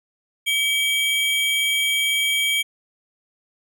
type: tone pair together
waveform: square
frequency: 2284 / 3214 Hz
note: D7 / G7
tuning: -49 / +43 cents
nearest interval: tritone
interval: 592 cents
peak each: -22 dBFS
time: 0.46-2.63 s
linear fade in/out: 20 ms
effects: none